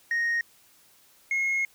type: tone pair in turn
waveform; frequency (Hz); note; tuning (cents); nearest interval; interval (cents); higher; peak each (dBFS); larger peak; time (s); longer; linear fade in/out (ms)
sine; 1864.7 / 2160; A#6 / C#7; 0 / -45; minor third; 255; second; -21; neither; 0.11-0.41 / 1.31-1.65; second; 2
effects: tanh soft clip ceiling -22 dBFS + white hiss -59 dBFS RMS until 1.74 s